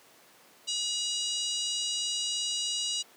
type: harmonic tone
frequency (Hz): 963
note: B5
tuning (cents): -44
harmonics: 3 / 4 / 5 / 6 / 7 / 8 / 9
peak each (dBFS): -33 / -35 / -37 / -39 / -40 / -41 / -42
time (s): 0.67-3.03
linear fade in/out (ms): 20
effects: pink hiss -57 dBFS RMS until 3.16 s + high-pass 300 Hz 12 dB/octave